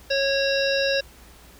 harmonic tone, 549 Hz, C#5, 17 cents flat, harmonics 1 / 3 / 5 / 7 / 9 / 10, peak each -22 / -27 / -29 / -30 / -32 / -32 dBFS, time 0.1-1.01 s, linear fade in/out 10 ms, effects added 60 Hz sine -50 dBFS peak until 1.59 s + pink hiss -50 dBFS RMS until 1.59 s

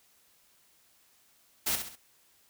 white noise with echo, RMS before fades -29 dBFS, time 1.66-1.76 s, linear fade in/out 10 ms, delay 66 ms, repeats 3, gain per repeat -7 dB, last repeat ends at 1.958 s, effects white hiss -65 dBFS RMS until 2.49 s

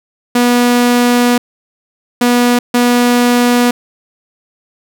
sawtooth tone bursts at uneven times, 243.1 Hz, B3, 27 cents flat, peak -4 dBFS, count 3, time 0.35-1.38 / 2.21-2.59 / 2.74-3.71 s, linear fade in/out 5 ms, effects none

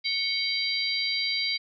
harmonic tone with a mistuned harmonic, 784 Hz, G5, in tune, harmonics 3 / 4 / 5 / 6, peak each -30 / -37 / -30 / -29 dBFS, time 0.04-1.58 s, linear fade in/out 20 ms, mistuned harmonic 3, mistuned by -100 cents, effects none

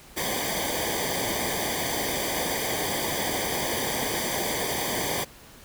pink noise with comb filter, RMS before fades -28 dBFS, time 0.16-5.25 s, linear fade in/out 20 ms, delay 0.74 ms, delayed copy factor -1, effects pink hiss -49 dBFS RMS until 5.64 s

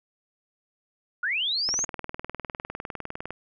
sine linear sweep, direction up, 1369 to 6700 Hz, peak -24 dBFS, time 1.23-1.85 s, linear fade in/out 5 ms
click train, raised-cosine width 0.5 ms, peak -18 dBFS, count 33, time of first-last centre 1.69-3.306 s, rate 19.8 Hz
effects none

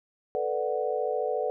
sine chord, B minor seventh, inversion third, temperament equal, 440 / 493.9 / 587.3 / 740 Hz, A4 / B4 / D5 / F#5, 0 / 0 / 0 / 0 cents, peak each -31 / -30 / -32 / -33 dBFS, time 0.35-1.5 s, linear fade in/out 0 ms, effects none

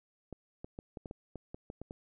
clicks, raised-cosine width 2 ms, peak -29 dBFS, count 11, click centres 0.327 / 0.645 / 0.789 / 0.972 / 1.058 / 1.111 / 1.357 / 1.545 / 1.701 / 1.816 / 1.909 s, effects none

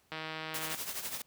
click train, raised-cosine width 0.3 ms, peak -23 dBFS, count 100, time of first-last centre 0.12-0.747 s, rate 158 Hz
white noise with tremolo, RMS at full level -36 dBFS, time 0.54-1.22 s, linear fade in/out 5 ms, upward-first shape triangle, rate 12 Hz, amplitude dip 70%
effects pink hiss -69 dBFS RMS until 1.26 s + high-pass 60 Hz 12 dB/octave

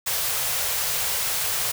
white band-stop noise, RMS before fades -25 dBFS, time 0.06-1.72 s, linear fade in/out 10 ms, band 170 to 420 Hz, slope 48 dB/octave, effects none

